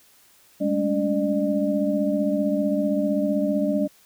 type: tone cluster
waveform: sine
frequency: 200.7 / 216.2 / 286 / 602 Hz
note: G3 / A3 / D4 / D5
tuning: +41 / -30 / -46 / +43 cents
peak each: -25 / -29 / -24 / -25 dBFS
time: 0.6-3.88 s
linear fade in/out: 20 ms
effects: white hiss -56 dBFS RMS until 4.05 s